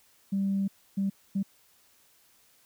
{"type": "tone bursts at uneven times", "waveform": "sine", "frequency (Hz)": 196, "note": "G3", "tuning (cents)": 0, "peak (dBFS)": -24, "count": 3, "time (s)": [[0.32, 0.68], [0.97, 1.1], [1.35, 1.43]], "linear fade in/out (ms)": 10, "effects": ["tanh soft clip ceiling -20 dBFS", "white hiss -63 dBFS RMS until 2.65 s"]}